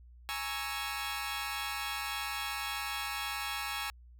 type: chord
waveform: 15% pulse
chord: A# half-diminished seventh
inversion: third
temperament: equal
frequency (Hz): 830.6 / 932.3 / 1108.7 / 1318.5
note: G#5 / A#5 / C#6 / E6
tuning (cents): 0 / 0 / 0 / 0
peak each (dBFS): -33 / -37 / -34 / -34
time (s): 0.29-3.9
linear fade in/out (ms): 0
effects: added 60 Hz sine -52 dBFS peak until 4.19 s